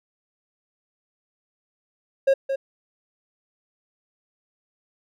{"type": "tone with echo", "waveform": "triangle", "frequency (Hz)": 542, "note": "C#5", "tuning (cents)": -39, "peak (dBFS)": -12, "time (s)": [2.27, 2.34], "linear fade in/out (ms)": 10, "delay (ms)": 220, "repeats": 1, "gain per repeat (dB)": -8, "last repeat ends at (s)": 2.56, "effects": []}